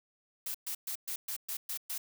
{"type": "noise bursts", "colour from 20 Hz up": "blue", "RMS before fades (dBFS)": -37, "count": 8, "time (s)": [0.46, 1.98], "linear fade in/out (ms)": 5, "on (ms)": 85, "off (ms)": 120, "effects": []}